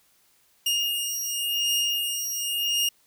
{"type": "beating tone pair", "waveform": "sawtooth", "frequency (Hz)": [2839, 2839.92], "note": ["F7", "F7"], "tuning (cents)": [28, 28], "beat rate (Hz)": 0.92, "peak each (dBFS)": -24, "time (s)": [0.66, 2.89], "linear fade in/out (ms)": 5, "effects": ["white hiss -63 dBFS RMS until 3.06 s"]}